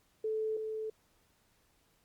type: tone pair in turn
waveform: sine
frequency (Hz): 436.6 / 436.6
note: A4 / A4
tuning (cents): -13 / -13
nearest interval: unison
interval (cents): 0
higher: neither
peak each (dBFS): -31 / -35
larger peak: first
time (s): 0.24-0.57 / 0.57-0.9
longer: neither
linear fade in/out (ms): 5
effects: pink hiss -71 dBFS RMS until 2.04 s + Opus 48 kbps